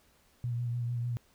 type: tone with vibrato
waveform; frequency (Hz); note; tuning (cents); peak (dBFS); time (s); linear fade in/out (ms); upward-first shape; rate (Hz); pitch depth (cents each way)
sine; 120.1; B2; -48; -30; 0.44-1.17; 0; sine; 6.7; 28
effects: pink hiss -66 dBFS RMS until 1.34 s